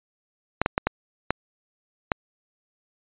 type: clicks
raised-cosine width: 0.5 ms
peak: -5 dBFS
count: 6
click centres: 0.616 / 0.661 / 0.779 / 0.87 / 1.306 / 2.118 s
effects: resampled to 8000 Hz